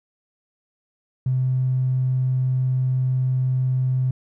triangle tone, 129 Hz, C3, 24 cents flat, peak -14 dBFS, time 1.26-4.11 s, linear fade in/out 5 ms, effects tanh soft clip ceiling -16 dBFS

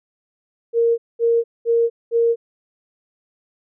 sine tone bursts, 464.8 Hz, A#4, 5 cents flat, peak -13 dBFS, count 4, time 0.73-2.36 s, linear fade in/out 50 ms, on 250 ms, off 210 ms, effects none

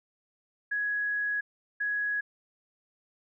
sine tone bursts at uneven times, 1671 Hz, G#6, 10 cents sharp, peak -27 dBFS, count 2, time 0.71-1.41 / 1.8-2.21 s, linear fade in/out 10 ms, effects none

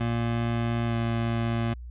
25% pulse tone with pitch glide, 117 to 115.72 Hz, A#2 to A#2, +7 to -12 cents, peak -21 dBFS, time 0-1.74 s, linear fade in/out 10 ms, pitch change -19 cents, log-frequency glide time 0.87-0.96 s, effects added 60 Hz sine -37 dBFS peak until 1.9 s + resampled to 8000 Hz

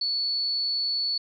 sine tone, 4435 Hz, C#8, in tune, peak -24 dBFS, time 0.01-1.18 s, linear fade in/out 5 ms, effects none

